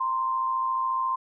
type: tone pair together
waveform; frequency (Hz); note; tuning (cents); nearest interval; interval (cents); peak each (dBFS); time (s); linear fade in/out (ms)
sine; 932.3 / 1046.5; A#5 / C6; 0 / 0; major second; 200; -33 / -24; 0-1.16; 10
effects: none